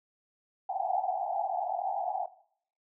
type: band-pass noise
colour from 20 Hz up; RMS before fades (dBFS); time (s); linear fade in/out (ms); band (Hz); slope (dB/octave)
pink; -32; 0.69-2.26; 5; 700 to 820; 96
effects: noise-tail reverb RT60 0.6 s tail -17 dB re dry